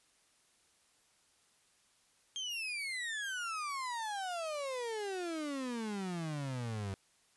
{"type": "exponential sweep", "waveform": "35% pulse", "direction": "down", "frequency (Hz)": [3216, 94.5], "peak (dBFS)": -35, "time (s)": [2.36, 6.94], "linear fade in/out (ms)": 0, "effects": ["white hiss -70 dBFS RMS until 7.36 s", "resampled to 24000 Hz"]}